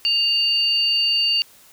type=tone pair together; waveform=sine; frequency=2800 / 4575 Hz; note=F7 / D8; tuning=+4 / -46 cents; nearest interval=major sixth; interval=850 cents; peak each=-19 dBFS; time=0.05-1.42 s; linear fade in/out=0 ms; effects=white hiss -50 dBFS RMS until 1.72 s